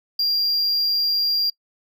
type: tone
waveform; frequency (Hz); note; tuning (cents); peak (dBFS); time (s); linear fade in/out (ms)
triangle; 4774; D8; +28; -17; 0.19-1.5; 5
effects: noise-tail reverb RT60 0.1 s tail -24 dB re dry